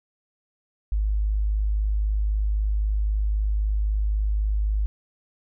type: tone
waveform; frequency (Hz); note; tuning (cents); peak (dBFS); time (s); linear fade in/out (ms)
sine; 51.91; G#1; 0; -20; 0.92-4.86; 0
effects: none